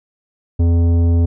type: tone with tanh clipping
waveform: sine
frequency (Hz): 84.8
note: E2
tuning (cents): +50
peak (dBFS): -12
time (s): 0.59-1.26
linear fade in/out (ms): 10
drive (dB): 12
effects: none